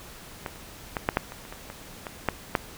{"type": "clicks", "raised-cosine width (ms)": 0.5, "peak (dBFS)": [-16, -30, -12, -6, -6, -23, -28, -23, -23, -18, -7, -6], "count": 12, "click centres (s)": [0.462, 0.559, 0.968, 1.089, 1.171, 1.321, 1.452, 1.525, 1.701, 2.068, 2.287, 2.552], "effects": ["pink hiss -45 dBFS RMS until 2.77 s"]}